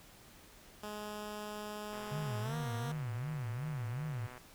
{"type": "tone with pitch glide", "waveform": "10% pulse", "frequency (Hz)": [210, 235.7], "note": ["G#3", "A#3"], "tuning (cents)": [19, 19], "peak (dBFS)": -33, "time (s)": [0.83, 2.92], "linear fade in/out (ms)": 5, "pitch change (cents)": 200, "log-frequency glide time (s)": [2.41, 2.56]}
{"type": "click train", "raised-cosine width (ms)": 0.5, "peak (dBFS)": -35, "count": 307, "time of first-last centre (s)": [1.93, 4.378], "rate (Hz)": 125}
{"type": "tone with vibrato", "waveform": "sine", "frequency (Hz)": 130.81, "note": "C3", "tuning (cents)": 0, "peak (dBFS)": -36, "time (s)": [2.11, 4.27], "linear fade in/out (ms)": 10, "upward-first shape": "sine", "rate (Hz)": 2.7, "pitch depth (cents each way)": 300}
{"effects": ["pink hiss -58 dBFS RMS until 4.54 s"]}